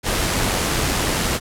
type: noise with amplitude modulation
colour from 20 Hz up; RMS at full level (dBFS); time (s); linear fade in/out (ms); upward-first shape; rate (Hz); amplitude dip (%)
pink; -19; 0.03-1.4; 50; sine; 92.4; 30
effects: low-pass 12000 Hz 12 dB/octave